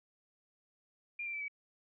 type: tone with pitch steps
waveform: sine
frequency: 2400 / 2359 / 2318 / 2278 Hz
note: D7 / D7 / D7 / C#7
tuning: +37 / +7 / -23 / +47 cents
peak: -37 dBFS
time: 1.19-1.482 s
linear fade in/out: 5 ms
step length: 73 ms
effects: none